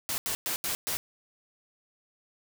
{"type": "noise bursts at uneven times", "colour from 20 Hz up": "white", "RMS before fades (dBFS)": -31, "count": 5, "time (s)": [[0.09, 0.18], [0.26, 0.35], [0.46, 0.56], [0.64, 0.75], [0.87, 0.97]], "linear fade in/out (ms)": 0, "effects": []}